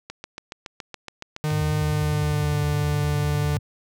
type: click train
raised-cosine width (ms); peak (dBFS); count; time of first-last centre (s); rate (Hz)
0.2; -17; 11; 0.1-1.504; 7.12
type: tone with pitch glide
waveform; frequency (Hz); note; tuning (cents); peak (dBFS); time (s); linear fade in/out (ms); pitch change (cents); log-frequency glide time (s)
45% pulse; 152.4 to 147.55; D#3 to D3; -36 to +8; -22; 1.44-3.57; 0; -56; 1.73-2.63
type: tone with vibrato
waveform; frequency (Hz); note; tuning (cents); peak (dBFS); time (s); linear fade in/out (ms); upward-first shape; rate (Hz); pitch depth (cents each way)
sine; 90.9; F#2; -30; -25; 1.51-3.59; 10; square; 4.9; 220
effects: none